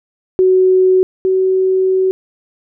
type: tone pair in turn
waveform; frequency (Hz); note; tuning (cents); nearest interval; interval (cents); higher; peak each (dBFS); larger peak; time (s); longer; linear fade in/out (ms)
sine; 372.7 / 376.6; F#4 / F#4; +13 / +31; unison; 18; second; -7 / -10; first; 0.39-1.03 / 1.25-2.11; second; 0
effects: none